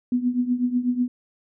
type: tone with tremolo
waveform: sine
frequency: 246.9 Hz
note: B3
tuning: in tune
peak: -16 dBFS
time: 0.12-1.08 s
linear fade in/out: 2 ms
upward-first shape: triangle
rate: 8.1 Hz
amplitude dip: 85%
effects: none